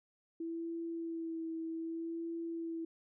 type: tone with vibrato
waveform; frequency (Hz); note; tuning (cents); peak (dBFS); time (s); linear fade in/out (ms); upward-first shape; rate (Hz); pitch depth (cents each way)
sine; 329.6; E4; 0; -37; 0.4-2.85; 5; sine; 0.64; 22
effects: none